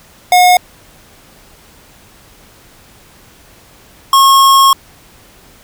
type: tone pair in turn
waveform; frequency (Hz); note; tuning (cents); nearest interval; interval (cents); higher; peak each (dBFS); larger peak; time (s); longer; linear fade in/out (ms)
square; 723 / 1087; F#5 / C#6; -40 / -34; perfect fifth; 706; second; -5; neither; 0.32-0.57 / 4.13-4.73; second; 2
effects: pink hiss -43 dBFS RMS until 5.63 s